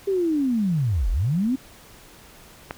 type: linear two-way sweep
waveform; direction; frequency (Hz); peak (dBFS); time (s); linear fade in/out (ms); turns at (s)
sine; down then up; 402.1 to 36.49 to 273; -19; 0.07-1.56; 10; 1.1
type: click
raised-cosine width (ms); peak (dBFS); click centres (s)
0.5; -14; 2.709
effects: pink hiss -48 dBFS RMS until 2.77 s